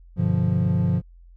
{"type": "chord", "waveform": "triangle", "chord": "G dominant seventh", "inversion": "none", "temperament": "equal with one note detuned", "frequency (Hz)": [98, 125.05, 146.83, 174.61], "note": ["G2", "B2", "D3", "F3"], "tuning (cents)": [0, 22, 0, 0], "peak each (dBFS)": [-22, -23, -24, -20], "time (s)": [0.16, 1.02], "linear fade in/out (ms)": 50, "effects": ["added 43 Hz sine -45 dBFS peak until 1.36 s"]}